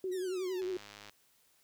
sine tone with vibrato, 370 Hz, F#4, in tune, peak -33 dBFS, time 0.04-0.77 s, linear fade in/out 2 ms, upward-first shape triangle, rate 11 Hz, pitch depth 58 cents each way
10% pulse exponential sweep, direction down, 1980 to 830.6 Hz, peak -39 dBFS, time 0.11-0.62 s, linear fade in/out 20 ms
click train, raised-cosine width 0.2 ms, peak -32 dBFS, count 50, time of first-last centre 0.62-1.096 s, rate 103 Hz
effects white hiss -69 dBFS RMS until 1.63 s

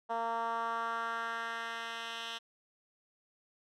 10% pulse tone with band-pass filter sweep, 229.8 Hz, A#3, 25 cents flat, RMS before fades -37 dBFS, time 0.09-2.39 s, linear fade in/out 20 ms, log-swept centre 800 to 3000 Hz, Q 2.1, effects none

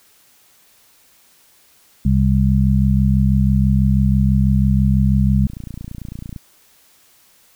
harmonic tone, 66.1 Hz, C2, 18 cents sharp, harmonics 1 / 2 / 3, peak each -16 / -16 / -16 dBFS, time 2.05-5.47 s, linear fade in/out 5 ms
click train, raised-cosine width 5 ms, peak -18 dBFS, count 26, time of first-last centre 5.5-6.362 s, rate 29 Hz
effects white hiss -53 dBFS RMS until 7.55 s

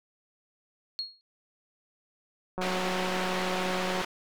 sine tone with exponential decay, 4298 Hz, C8, 46 cents sharp, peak -27 dBFS, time 0.99-1.21 s, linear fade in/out 0 ms, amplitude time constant 47 ms
click train, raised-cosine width 1 ms, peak -20 dBFS, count 265, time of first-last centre 2.58-4.015 s, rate 184 Hz
white band-pass noise, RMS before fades -34 dBFS, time 2.61-4.05 s, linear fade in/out 5 ms, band 220 to 2700 Hz, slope 12 dB/octave
effects none

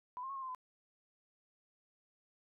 sine tone with pitch steps, 997 / 1061 / 1098 / 1070 / 1043 / 1014 Hz, B5 / C6 / C#6 / C6 / C6 / B5, +16 / +24 / -17 / +38 / -6 / +45 cents, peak -40 dBFS, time 0.17-0.548 s, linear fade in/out 0 ms, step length 63 ms, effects none

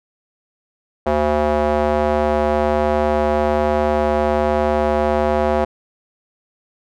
square tone with band-pass filter, 74.9 Hz, D2, 35 cents sharp, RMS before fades -17 dBFS, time 1.06-5.65 s, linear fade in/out 10 ms, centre 650 Hz, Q 1.8, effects none

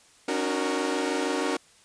sawtooth chord, D# minor seventh, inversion third, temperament equal with one note detuned, 277.2 / 303.5 / 370 / 466.2 Hz, C#4 / D#4 / F#4 / A#4, 0 / -43 / 0 / 0 cents, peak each -27 dBFS, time 0.28-1.57 s, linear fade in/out 5 ms, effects white hiss -57 dBFS RMS until 1.84 s + resampled to 22050 Hz

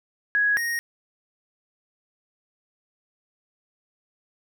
sine / square tone pair in turn, 1666 / 1866.8 Hz, G#6 / A#6, +5 / +2 cents, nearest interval major second, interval 197 cents, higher second, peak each -18 / -25 dBFS, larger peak first, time 0.35-0.57 / 0.57-0.79 s, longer neither, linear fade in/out 0 ms, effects none

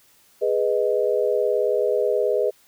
sine chord, G# minor, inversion none, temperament equal, 415.3 / 493.9 / 622.3 Hz, G#4 / B4 / D#5, 0 / 0 / 0 cents, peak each -22 / -22 / -24 dBFS, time 0.41-2.51 s, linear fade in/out 20 ms, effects white hiss -57 dBFS RMS until 2.67 s

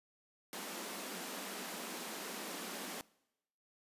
pink high-pass noise, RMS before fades -44 dBFS, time 0.53-3.01 s, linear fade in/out 0 ms, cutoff 180 Hz, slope 96 dB/octave, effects noise-tail reverb RT60 0.9 s tail -23 dB re dry + resampled to 32000 Hz

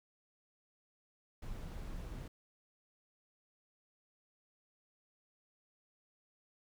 brown noise, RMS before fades -44 dBFS, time 1.42-2.28 s, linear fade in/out 5 ms, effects none

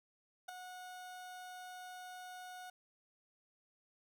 30% pulse tone with ADSR envelope, 731 Hz, F#5, 21 cents flat, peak -37 dBFS, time 0.48-2.7 s, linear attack 11 ms, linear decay 4 ms, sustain -8 dB, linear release 4 ms, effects none

